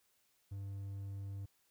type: tone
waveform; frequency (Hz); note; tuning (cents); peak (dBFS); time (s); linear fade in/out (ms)
triangle; 98.7; G2; +12; -39; 0.51-1.46; 10
effects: white hiss -75 dBFS RMS until 1.7 s